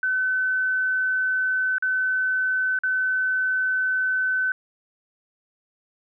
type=tone with dropouts; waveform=sine; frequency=1517 Hz; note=F#6; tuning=43 cents sharp; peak=-20 dBFS; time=0.03-4.52 s; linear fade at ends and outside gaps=2 ms; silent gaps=1.783-1.824 / 2.789-2.835 s; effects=none